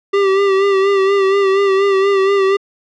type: tone with vibrato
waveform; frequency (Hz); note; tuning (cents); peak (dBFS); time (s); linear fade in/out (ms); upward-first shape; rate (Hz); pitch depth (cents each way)
square; 392; G4; 0; -11; 0.13-2.57; 10; sine; 4.2; 41
effects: low-pass 3000 Hz 12 dB/octave